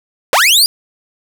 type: linear sweep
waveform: sawtooth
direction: up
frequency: 440 to 4967 Hz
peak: -4 dBFS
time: 0.33-0.66 s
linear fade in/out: 0 ms
effects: 7-bit